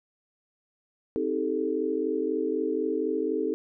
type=chord; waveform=sine; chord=A half-diminished seventh; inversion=first; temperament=just; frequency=264 / 316.8 / 396 / 440 Hz; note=C4 / Eb4 / G4 / A4; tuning=+16 / +31 / +18 / 0 cents; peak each=-33 / -30 / -31 / -29 dBFS; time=1.16-3.54 s; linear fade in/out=0 ms; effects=none